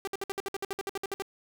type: tone bursts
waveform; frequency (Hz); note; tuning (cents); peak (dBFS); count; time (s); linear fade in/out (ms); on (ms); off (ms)
sawtooth; 392.3; G4; +1; -27; 15; 0.05-1.222; 0; 24; 58
effects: none